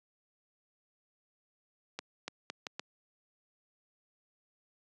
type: accelerating click train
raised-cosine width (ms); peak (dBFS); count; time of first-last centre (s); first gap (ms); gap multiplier
0.2; -20; 5; 1.99-2.795; 290; 0.76
effects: high-pass 200 Hz 12 dB/octave + resampled to 22050 Hz